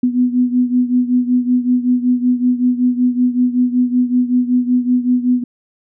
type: beating tone pair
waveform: sine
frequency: 246.9 / 252.2 Hz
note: B3 / B3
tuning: 0 / +36 cents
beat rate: 5.3 Hz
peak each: -13 / -17 dBFS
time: 0.03-5.44 s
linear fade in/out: 5 ms
effects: none